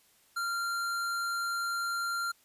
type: tone with hard clipping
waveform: sine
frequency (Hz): 1385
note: F6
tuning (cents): -15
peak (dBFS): -32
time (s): 0.36-2.32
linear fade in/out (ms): 10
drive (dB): 17
effects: white hiss -65 dBFS RMS until 2.44 s + resampled to 32000 Hz